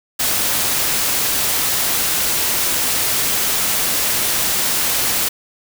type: noise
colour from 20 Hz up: white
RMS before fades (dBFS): -18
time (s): 0.19-5.29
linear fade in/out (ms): 10
effects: none